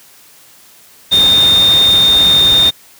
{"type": "tone in noise", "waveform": "sine", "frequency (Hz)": 3648, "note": "A#7", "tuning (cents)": -38, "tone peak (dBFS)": -6, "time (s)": [1.11, 2.71], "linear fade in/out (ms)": 20, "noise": "pink", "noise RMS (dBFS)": -20, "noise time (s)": [1.11, 2.71], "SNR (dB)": 11, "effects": ["white hiss -43 dBFS RMS until 2.99 s", "high-pass 60 Hz 12 dB/octave"]}